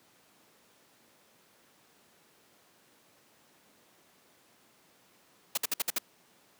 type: noise bursts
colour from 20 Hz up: white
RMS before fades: -29 dBFS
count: 6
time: 5.55-5.985 s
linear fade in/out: 5 ms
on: 25 ms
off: 57 ms
effects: pink hiss -63 dBFS RMS until 6.59 s + high-pass 200 Hz 12 dB/octave